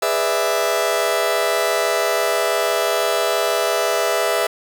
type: chord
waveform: sawtooth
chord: E dominant seventh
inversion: first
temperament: just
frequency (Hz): 412 / 494.4 / 593.3 / 659.3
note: G#4 / B4 / D5 / E5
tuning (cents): -14 / +2 / +18 / 0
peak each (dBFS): -20 / -20 / -21 / -16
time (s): 0.02-4.47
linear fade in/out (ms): 5
effects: none